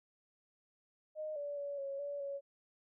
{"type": "tone with pitch steps", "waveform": "sine", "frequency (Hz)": [617, 577, 569, 552, 572, 559], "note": ["D#5", "D5", "C#5", "C#5", "D5", "C#5"], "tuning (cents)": [-15, -31, 45, -7, -46, 14], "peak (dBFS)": -38, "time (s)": [1.15, 2.41], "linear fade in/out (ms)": 50, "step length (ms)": 210, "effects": []}